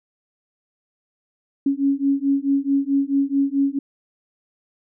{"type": "beating tone pair", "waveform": "sine", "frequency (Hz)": [274.9, 279.5], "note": ["C#4", "C#4"], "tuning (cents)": [-14, 14], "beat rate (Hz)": 4.6, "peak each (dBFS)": -20, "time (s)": [1.66, 3.79], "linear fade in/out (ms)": 5, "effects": []}